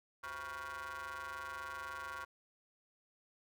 30% pulse ring-modulated tone, 146.83 Hz, D3, in tune, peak -37 dBFS, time 0.23-2.25 s, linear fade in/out 10 ms, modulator 1260 Hz, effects none

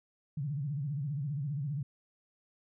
sine tone with vibrato, 142.8 Hz, D3, 48 cents flat, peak -32 dBFS, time 0.37-1.83 s, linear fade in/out 5 ms, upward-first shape sine, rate 15 Hz, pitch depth 160 cents each way, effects none

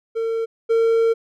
triangle tone pair in turn, 453.7 / 455.7 Hz, A#4 / A#4, -47 / -39 cents, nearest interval unison, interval 8 cents, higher second, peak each -18 / -12 dBFS, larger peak second, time 0.15-0.46 / 0.69-1.14 s, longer second, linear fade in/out 20 ms, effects none

